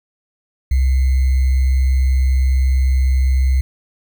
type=tone with sample-and-hold; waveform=sine; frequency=65.3 Hz; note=C2; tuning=3 cents flat; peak=-11 dBFS; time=0.71-3.61 s; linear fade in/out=5 ms; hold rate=2100 Hz; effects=none